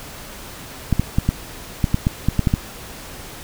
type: clicks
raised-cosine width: 5 ms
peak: -3 dBFS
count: 11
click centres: 0.927 / 0.996 / 1.185 / 1.29 / 1.842 / 1.944 / 2.069 / 2.286 / 2.393 / 2.472 / 2.539 s
effects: pink hiss -36 dBFS RMS until 3.43 s